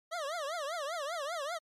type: tone with vibrato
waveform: 25% pulse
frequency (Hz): 622.3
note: D#5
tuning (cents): 0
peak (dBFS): -31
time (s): 0.11-1.59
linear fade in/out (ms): 20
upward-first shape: triangle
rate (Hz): 5.1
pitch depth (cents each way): 260
effects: low-pass 9000 Hz 12 dB/octave + MP3 96 kbps